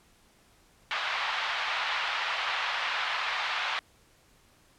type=band-pass noise; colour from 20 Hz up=pink; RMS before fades=-31 dBFS; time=0.91-3.79 s; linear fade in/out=0 ms; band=860 to 3700 Hz; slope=24 dB/octave; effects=pink hiss -62 dBFS RMS until 4.78 s + low-pass 12000 Hz 12 dB/octave